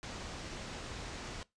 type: low-pass noise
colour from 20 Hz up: pink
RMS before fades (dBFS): -44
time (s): 0.03-1.43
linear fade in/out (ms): 0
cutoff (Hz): 7200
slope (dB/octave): 24
effects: noise-tail reverb RT60 0.2 s tail -21 dB re dry + resampled to 22050 Hz